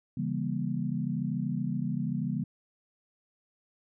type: chord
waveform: sine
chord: C# diminished seventh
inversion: none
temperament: just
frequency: 138.59 / 166.31 / 199.57 / 239.5 Hz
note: C#3 / E3 / G3 / Bb3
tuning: 0 / +16 / +31 / +47 cents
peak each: -34 dBFS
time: 0.17-2.44 s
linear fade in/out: 5 ms
effects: none